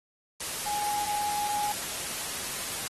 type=tone in noise; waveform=sine; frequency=830.6 Hz; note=G#5; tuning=in tune; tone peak=-28 dBFS; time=0.66-1.72 s; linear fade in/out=5 ms; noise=white; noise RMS=-34 dBFS; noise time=0.4-2.88 s; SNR=+3 dB; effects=AAC 32 kbps